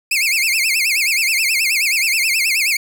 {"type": "tone with vibrato", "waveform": "sawtooth", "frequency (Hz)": 2375, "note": "D7", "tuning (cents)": 19, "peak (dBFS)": -11, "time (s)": [0.11, 2.77], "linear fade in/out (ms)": 5, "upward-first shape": "sine", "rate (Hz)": 9.4, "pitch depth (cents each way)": 220, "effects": []}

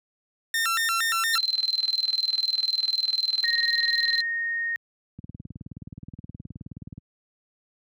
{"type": "tone with vibrato", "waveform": "sawtooth", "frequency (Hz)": 1568, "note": "G6", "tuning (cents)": 0, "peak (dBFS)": -19, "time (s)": [0.54, 1.38], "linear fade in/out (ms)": 2, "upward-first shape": "square", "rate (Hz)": 4.3, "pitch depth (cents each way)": 260}
{"type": "tone with tremolo", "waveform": "sine", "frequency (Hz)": 4102, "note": "C8", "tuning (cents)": -35, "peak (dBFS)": -20, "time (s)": [1.33, 4.22], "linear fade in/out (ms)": 10, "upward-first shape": "square", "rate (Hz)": 20, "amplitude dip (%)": 80}
{"type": "tone with pitch glide", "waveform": "sine", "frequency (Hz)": [1864.7, 1854], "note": ["A#6", "A#6"], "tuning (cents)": [0, -10], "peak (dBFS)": -25, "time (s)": [3.44, 4.76], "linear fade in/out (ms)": 0, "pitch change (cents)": -10, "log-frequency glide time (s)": [4.02, 4.18]}
{"type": "click train", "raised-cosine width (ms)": 5, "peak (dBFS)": -24, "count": 35, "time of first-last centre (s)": [5.19, 6.979], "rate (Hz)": 19}
{"effects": ["high-pass 100 Hz 12 dB/octave"]}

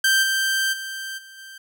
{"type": "tone with level steps", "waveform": "sawtooth", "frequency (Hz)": 1568, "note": "G6", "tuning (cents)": 0, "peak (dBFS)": [-12, -16, -26, -38, -35], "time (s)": [0.04, 1.58], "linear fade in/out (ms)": 5, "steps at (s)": [0.22, 0.72, 1.17, 1.37], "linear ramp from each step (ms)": 20, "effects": []}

